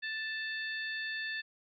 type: harmonic tone with a mistuned harmonic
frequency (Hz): 880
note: A5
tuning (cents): 0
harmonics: 2 / 3 / 4 / 5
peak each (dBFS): -36 / -44 / -45 / -47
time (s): 0.02-1.42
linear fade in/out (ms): 20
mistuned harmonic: 4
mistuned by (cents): +24
effects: none